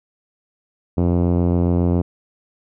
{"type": "tone with low-pass filter", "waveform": "5% pulse", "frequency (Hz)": 87.31, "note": "F2", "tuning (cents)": 0, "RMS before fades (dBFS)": -17, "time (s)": [0.97, 2.02], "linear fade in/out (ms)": 10, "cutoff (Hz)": 270, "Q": 0.57, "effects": []}